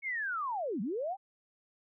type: linear two-way sweep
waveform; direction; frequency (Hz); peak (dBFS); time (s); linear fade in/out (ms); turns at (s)
sine; down then up; 2229 to 174.5 to 814; -32; 0.02-1.17; 50; 0.81
effects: none